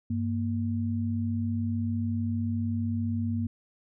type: tone pair together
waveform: sine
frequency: 98 / 233.4 Hz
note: G2 / A#3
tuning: 0 / +2 cents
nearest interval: octave + minor third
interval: 1502 cents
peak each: -29 / -29 dBFS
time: 0.1-3.47 s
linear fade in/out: 5 ms
effects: none